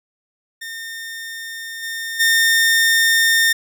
sawtooth tone with level steps, 1820 Hz, A#6, 42 cents flat, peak -25 / -21 / -9 dBFS, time 0.61-3.53 s, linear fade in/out 10 ms, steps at 1.82 / 2.19 s, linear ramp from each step 20 ms, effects none

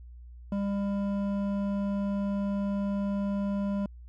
sine tone with hard clipping, 200 Hz, G3, 35 cents sharp, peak -29 dBFS, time 0.52-3.86 s, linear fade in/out 2 ms, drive 10 dB, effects added 60 Hz sine -44 dBFS peak until 4.08 s

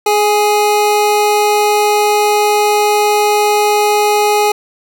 square tone pair together, 418.4 / 830.6 Hz, G#4 / G#5, +13 / 0 cents, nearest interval octave, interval 1187 cents, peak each -13 dBFS, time 0.06-4.52 s, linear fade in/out 5 ms, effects none

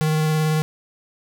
square tone with vibrato, 155.56 Hz, D#3, in tune, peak -18 dBFS, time 0.01-0.62 s, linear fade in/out 0 ms, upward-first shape sine, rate 18 Hz, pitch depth 13 cents each way, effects none

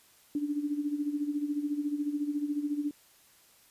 sine tone with tremolo, 292.4 Hz, D4, 7 cents flat, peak -26 dBFS, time 0.35-2.91 s, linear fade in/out 2 ms, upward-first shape sine, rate 14 Hz, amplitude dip 70%, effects white hiss -61 dBFS RMS until 3.7 s + resampled to 32000 Hz

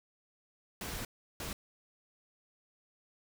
pink noise bursts at uneven times, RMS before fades -40 dBFS, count 2, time 0.81-1.05 / 1.4-1.53 s, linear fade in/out 2 ms, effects none

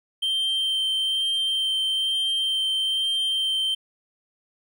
triangle tone with vibrato, 3136 Hz, G7, in tune, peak -20 dBFS, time 0.22-3.75 s, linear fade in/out 10 ms, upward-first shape sine, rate 1.1 Hz, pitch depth 9 cents each way, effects none

